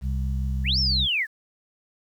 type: harmonic tone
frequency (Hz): 65.7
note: C2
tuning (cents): +8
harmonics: 1 / 2 / 3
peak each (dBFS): -24 / -31 / -35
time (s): 0.01-1.08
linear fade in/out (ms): 50
type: linear two-way sweep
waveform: sine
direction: up then down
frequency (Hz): 1632 to 5550 to 1632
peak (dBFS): -21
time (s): 0.64-1.27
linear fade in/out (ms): 50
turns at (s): 0.79
effects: 9-bit